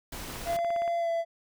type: noise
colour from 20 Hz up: pink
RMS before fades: -39 dBFS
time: 0.12-0.57 s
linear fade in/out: 5 ms
type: click train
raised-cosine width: 0.5 ms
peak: -27 dBFS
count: 11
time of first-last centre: 0.3-0.878 s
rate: 17.3 Hz
type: tone with pitch glide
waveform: triangle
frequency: 683 to 670.1 Hz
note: F5 to E5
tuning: -39 to +28 cents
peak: -24 dBFS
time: 0.45-1.25 s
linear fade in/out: 50 ms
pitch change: -33 cents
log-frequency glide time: 0.98-1.09 s
effects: none